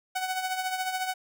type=tone with tremolo; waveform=sawtooth; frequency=747 Hz; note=F#5; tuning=16 cents sharp; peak=-22 dBFS; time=0.15-1.14 s; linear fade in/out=10 ms; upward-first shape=triangle; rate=14 Hz; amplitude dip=65%; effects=none